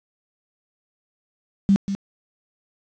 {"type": "tone with echo", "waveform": "sine", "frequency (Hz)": 197.1, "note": "G3", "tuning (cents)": 10, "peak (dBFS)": -12, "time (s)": [1.69, 1.76], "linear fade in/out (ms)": 0, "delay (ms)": 190, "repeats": 1, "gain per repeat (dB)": -10, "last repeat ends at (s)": 1.95, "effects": ["resampled to 16000 Hz", "7-bit"]}